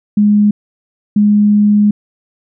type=tone pair in turn; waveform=sine; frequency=207.7 / 207.7 Hz; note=G#3 / G#3; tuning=0 / 0 cents; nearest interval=unison; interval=0 cents; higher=neither; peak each=-6 dBFS; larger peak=neither; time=0.17-0.51 / 1.16-1.91 s; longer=second; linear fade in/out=5 ms; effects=none